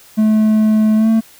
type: tone with pitch glide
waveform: triangle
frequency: 216.3 to 223.4 Hz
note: A3 to A3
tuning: -29 to +27 cents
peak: -7 dBFS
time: 0.17-1.21 s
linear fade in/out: 20 ms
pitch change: +56 cents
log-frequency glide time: 0.96-1.09 s
effects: white hiss -44 dBFS RMS until 1.39 s